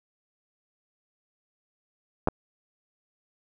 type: clicks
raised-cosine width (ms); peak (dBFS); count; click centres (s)
1; -9; 2; 2.274 / 2.285
effects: none